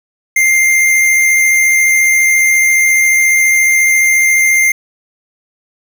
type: tone with amplitude modulation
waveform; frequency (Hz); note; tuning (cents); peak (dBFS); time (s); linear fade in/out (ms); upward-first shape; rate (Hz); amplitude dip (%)
square; 2102; C7; +7; -7; 0.36-4.72; 5; sine; 74.4; 25
effects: none